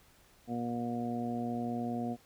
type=harmonic tone; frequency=119.3 Hz; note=A#2; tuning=41 cents sharp; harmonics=1 / 2 / 3 / 4 / 5 / 6; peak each=-43 / -34 / -45 / -44 / -48 / -40 dBFS; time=0.47-2.17 s; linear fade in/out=50 ms; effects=pink hiss -63 dBFS RMS until 2.25 s